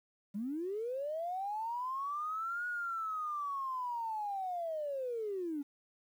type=linear two-way sweep; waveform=triangle; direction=up then down; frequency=190.8 to 1460 to 275.6 Hz; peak=-31 dBFS; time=0.34-5.63 s; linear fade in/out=20 ms; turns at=2.67 s; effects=tanh soft clip ceiling -33 dBFS + 11-bit